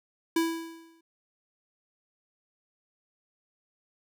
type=tone with exponential decay; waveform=square; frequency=329.6 Hz; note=E4; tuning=in tune; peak=-22 dBFS; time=0.36-1.01 s; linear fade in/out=5 ms; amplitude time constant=140 ms; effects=none